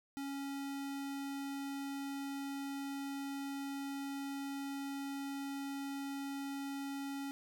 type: tone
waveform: square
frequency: 277.2 Hz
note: C#4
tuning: in tune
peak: -40 dBFS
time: 0.17-7.31 s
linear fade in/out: 0 ms
effects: none